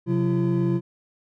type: tone cluster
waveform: triangle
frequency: 131.9 / 180.2 / 339 Hz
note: C3 / F#3 / E4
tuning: +14 / -45 / +49 cents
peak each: -22 dBFS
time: 0.06-0.81 s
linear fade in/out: 50 ms
effects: none